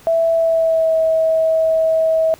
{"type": "tone with pitch glide", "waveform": "sine", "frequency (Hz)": [660, 644.2], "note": ["E5", "E5"], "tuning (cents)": [2, -40], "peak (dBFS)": -12, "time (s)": [0.07, 2.34], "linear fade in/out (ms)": 0, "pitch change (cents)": -42, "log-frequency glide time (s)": [0.34, 0.95], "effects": ["pink hiss -45 dBFS RMS until 2.39 s"]}